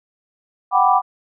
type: chord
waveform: sine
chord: G major seventh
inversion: third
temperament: equal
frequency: 740 / 784 / 987.8 / 1174.7 Hz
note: F#5 / G5 / B5 / D6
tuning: 0 / 0 / 0 / 0 cents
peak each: -17 dBFS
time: 0.71-1.02 s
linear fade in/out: 50 ms
effects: none